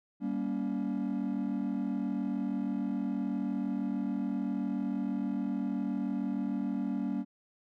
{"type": "chord", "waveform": "triangle", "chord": "G diminished", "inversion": "none", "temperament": "just", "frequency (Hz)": [196, 235.2, 282.2], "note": ["G3", "Bb3", "Db4"], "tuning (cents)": [0, 16, 31], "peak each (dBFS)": -32, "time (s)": [0.2, 7.25], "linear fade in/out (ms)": 50, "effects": ["tanh soft clip ceiling -22 dBFS"]}